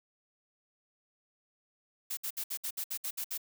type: noise bursts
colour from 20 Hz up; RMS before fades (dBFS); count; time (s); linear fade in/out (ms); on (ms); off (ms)
blue; -36; 10; 2.1-3.378; 10; 72; 62
effects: none